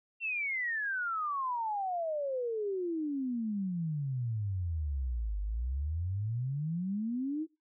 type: exponential two-way sweep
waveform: sine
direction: down then up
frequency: 2739 to 49 to 327.4 Hz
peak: -31 dBFS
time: 0.2-7.47 s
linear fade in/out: 50 ms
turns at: 5.4 s
effects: noise-tail reverb RT60 0.3 s tail -25 dB re dry